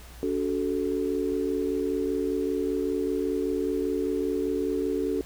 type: tone cluster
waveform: sine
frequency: 285.3 / 373.3 / 438.4 Hz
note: C#4 / F#4 / A4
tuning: +50 / +15 / -6 cents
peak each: -29 dBFS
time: 0.23-5.21 s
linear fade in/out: 0 ms
effects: added 60 Hz sine -44 dBFS peak until 5.25 s + pink hiss -49 dBFS RMS until 5.25 s